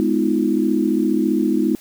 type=chord; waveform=sine; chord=F half-diminished seventh; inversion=first; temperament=just; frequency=209.5 / 251.4 / 314.3 / 349.2 Hz; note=Ab3 / Cb4 / Eb4 / F4; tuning=+15 / +31 / +18 / 0 cents; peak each=-21 / -21 / -19 / -23 dBFS; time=0-1.75 s; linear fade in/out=0 ms; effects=white hiss -46 dBFS RMS until 1.8 s